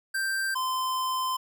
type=tone pair in turn; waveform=square; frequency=1571 / 1031.8 Hz; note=G6 / C6; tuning=+3 / -24 cents; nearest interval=perfect fifth; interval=727 cents; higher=first; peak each=-27 dBFS; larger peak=neither; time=0.14-0.55 / 0.55-1.37 s; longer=second; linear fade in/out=10 ms; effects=none